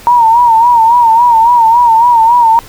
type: tone with vibrato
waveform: sine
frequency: 932.3 Hz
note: A#5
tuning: in tune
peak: -3 dBFS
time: 0.07-2.59 s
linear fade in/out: 0 ms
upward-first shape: sine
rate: 3.6 Hz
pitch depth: 81 cents each way
effects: pink hiss -34 dBFS RMS until 2.68 s